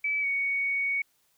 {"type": "tone with pitch glide", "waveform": "sine", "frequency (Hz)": [2300, 2232], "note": ["D7", "C#7"], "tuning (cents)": [-37, 11], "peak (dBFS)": -25, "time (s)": [0.04, 1.02], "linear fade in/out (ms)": 5, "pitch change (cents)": -52, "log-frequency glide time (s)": [0.21, 0.26], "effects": ["white hiss -69 dBFS RMS until 1.37 s"]}